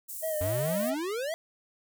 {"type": "high-pass noise", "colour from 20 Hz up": "pink", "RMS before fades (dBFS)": -39, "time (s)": [0.08, 0.91], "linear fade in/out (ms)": 20, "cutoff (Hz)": 8500, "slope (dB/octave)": 24}
{"type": "tone with vibrato", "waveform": "triangle", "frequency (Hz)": 624, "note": "D#5", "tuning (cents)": 5, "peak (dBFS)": -27, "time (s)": [0.22, 0.95], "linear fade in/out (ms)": 20, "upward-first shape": "sine", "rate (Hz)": 4.7, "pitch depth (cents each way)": 53}
{"type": "exponential sweep", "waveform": "square", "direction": "up", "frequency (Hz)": [88.5, 678], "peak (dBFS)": -31, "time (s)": [0.41, 1.34], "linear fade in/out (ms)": 0}
{"effects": []}